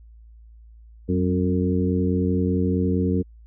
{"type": "harmonic tone with a mistuned harmonic", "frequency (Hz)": 90.6, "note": "F#2", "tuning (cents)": -36, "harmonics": [1, 2, 3, 4, 5], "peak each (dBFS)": [-24, -23, -25, -29, -28], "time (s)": [1.08, 3.23], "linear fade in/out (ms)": 20, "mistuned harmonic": 2, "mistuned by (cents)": 55, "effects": ["added 56 Hz sine -44 dBFS peak until 3.46 s"]}